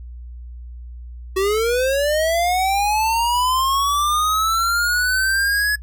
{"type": "linear sweep", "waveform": "square", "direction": "up", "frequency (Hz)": [373.5, 1700], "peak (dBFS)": -17, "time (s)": [1.36, 5.76], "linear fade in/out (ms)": 10, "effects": ["noise-tail reverb RT60 0.1 s tail -25 dB re dry", "added 60 Hz sine -32 dBFS peak until 5.82 s"]}